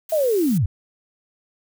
blue noise, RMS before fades -35 dBFS, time 0.09-0.58 s, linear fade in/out 5 ms
sine linear sweep, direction down, 658 to 75.7 Hz, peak -16 dBFS, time 0.12-0.66 s, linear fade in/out 5 ms
effects none

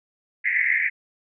white band-pass noise, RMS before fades -22 dBFS, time 0.44-0.9 s, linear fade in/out 20 ms, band 1800 to 2200 Hz, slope 96 dB/octave, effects none

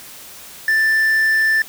triangle tone with quantisation, 1769 Hz, A6, 9 cents sharp, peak -11 dBFS, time 0.68-1.62 s, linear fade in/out 2 ms, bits 6, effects white hiss -38 dBFS RMS until 1.68 s

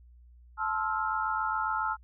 sine chord, F major seventh, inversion first, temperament just, 873.1 / 1047.7 / 1309.6 / 1396.9 Hz, A5 / C6 / E6 / F6, -14 / +2 / -12 / 0 cents, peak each -32 / -37 / -32 / -33 dBFS, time 0.57-1.97 s, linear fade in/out 50 ms, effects added 60 Hz sine -52 dBFS peak until 2.03 s

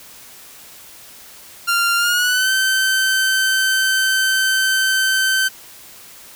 sawtooth tone with pitch glide, 1390 to 1542.3 Hz, F6 to G6, -9 to -29 cents, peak -11 dBFS, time 1.67-5.49 s, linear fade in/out 20 ms, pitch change +180 cents, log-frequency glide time 1.97-2.5 s, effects white hiss -41 dBFS RMS until 6.35 s

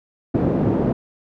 pink band-pass noise, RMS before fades -19 dBFS, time 0.34-0.93 s, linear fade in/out 10 ms, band 140 to 400 Hz, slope 12 dB/octave, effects none

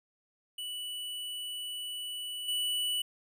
square tone with level steps, 2960 Hz, F#7, in tune, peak -37 / -30 dBFS, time 0.58-3.02 s, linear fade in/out 5 ms, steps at 2.48 s, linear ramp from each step 5 ms, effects none

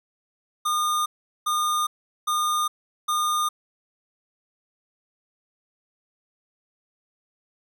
square tone bursts, 1217 Hz, D#6, 39 cents flat, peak -22 dBFS, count 4, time 0.65-3.49 s, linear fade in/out 10 ms, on 410 ms, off 400 ms, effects none

